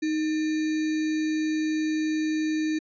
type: tone with sample-and-hold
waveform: sine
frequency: 311.5 Hz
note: D#4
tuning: 2 cents sharp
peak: -23 dBFS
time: 0.02-2.79 s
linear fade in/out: 10 ms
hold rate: 2100 Hz
effects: resampled to 16000 Hz